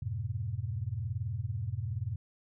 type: chord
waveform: sine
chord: F diminished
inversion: none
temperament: just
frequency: 87.31 / 104.77 / 125.72 Hz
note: F2 / Ab2 / Cb3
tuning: 0 / +16 / +31 cents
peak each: -39 / -35 / -37 dBFS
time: 0.02-2.16 s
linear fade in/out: 5 ms
effects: none